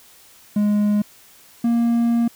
triangle tone pair in turn, 207.7 / 234.3 Hz, G#3 / A#3, 0 / +9 cents, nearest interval major second, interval 209 cents, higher second, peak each -13 dBFS, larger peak neither, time 0.56-1.02 / 1.64-2.28 s, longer second, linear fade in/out 5 ms, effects white hiss -49 dBFS RMS until 2.35 s

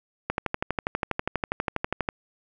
click train, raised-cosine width 0.5 ms, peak -10 dBFS, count 23, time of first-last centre 0.3-2.089 s, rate 12.3 Hz, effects none

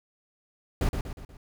brown noise with echo, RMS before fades -24 dBFS, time 0.81-0.89 s, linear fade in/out 2 ms, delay 120 ms, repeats 4, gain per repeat -6 dB, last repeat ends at 1.37 s, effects none

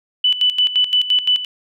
sine tone with tremolo, 2986 Hz, F#7, 15 cents sharp, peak -11 dBFS, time 0.24-1.45 s, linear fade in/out 5 ms, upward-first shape square, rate 5.8 Hz, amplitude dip 75%, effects none

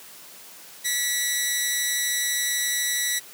10% pulse tone with amplitude modulation, 1952 Hz, B6, 21 cents flat, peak -11 dBFS, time 0.84-3.2 s, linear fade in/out 20 ms, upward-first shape sine, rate 227 Hz, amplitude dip 55%, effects white hiss -45 dBFS RMS until 3.33 s + high-pass 150 Hz 12 dB/octave

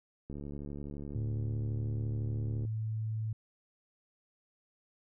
click train, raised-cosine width 3 ms, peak -30 dBFS, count 170, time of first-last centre 0.3-2.65 s, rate 71.9 Hz
sine tone with pitch glide, 109.1 to 109.86 Hz, A2 to A2, -14 to -2 cents, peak -32 dBFS, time 1.15-3.33 s, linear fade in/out 5 ms, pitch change +12 cents, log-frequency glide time 1.3-1.89 s
effects none

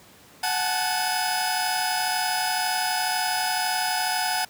sawtooth tone cluster, 737 / 831 / 873 / 1506 / 5030 Hz, F#5 / G#5 / A5 / F#6 / D#8, -7 / +1 / -14 / +30 / +18 cents, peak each -23 / -31 / -25 / -30 / -27 dBFS, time 0.43-4.45 s, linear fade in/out 5 ms, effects pink hiss -51 dBFS RMS until 4.49 s + high-pass 100 Hz 12 dB/octave

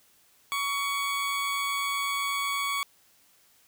20% pulse tone with amplitude modulation, 1123 Hz, C#6, 22 cents sharp, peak -21 dBFS, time 0.52-2.83 s, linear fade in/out 0 ms, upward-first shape sine, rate 187 Hz, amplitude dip 30%, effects white hiss -62 dBFS RMS until 3.67 s

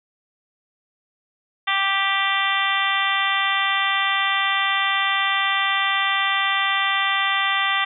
harmonic tone, 392 Hz, G4, in tune, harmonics 2 / 3 / 4 / 5 / 6 / 7 / 8 / 9, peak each -28 / -24 / -29 / -23 / -29 / -29 / -28 / -28 dBFS, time 1.67-7.85 s, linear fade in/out 10 ms, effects none

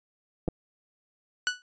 clicks, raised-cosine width 2 ms, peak -16 dBFS, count 2, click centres 0.479 / 0.485 s
sawtooth tone with exponential decay, 1480 Hz, F#6, in tune, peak -17 dBFS, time 1.47-1.62 s, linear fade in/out 0 ms, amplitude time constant 32 ms
effects resampled to 16000 Hz

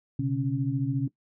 sine tone cluster, 126.6 / 140.7 / 275.5 Hz, B2 / C#3 / C#4, +43 / +26 / -11 cents, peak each -29 dBFS, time 0.19-1.08 s, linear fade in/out 5 ms, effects noise-tail reverb RT60 0.1 s tail -17 dB re dry

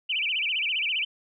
sine tone with vibrato, 2665 Hz, E7, 18 cents sharp, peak -24 dBFS, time 0.09-1.05 s, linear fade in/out 10 ms, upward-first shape sine, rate 15 Hz, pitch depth 260 cents each way, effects none

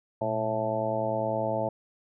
harmonic tone with a mistuned harmonic, 109.7 Hz, A2, 5 cents flat, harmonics 1 / 2 / 3 / 4 / 5 / 6 / 7 / 8, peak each -36 / -37 / -38 / -39 / -31 / -30 / -40 / -34 dBFS, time 0.21-1.69 s, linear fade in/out 5 ms, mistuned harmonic 1, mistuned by +120 cents, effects none

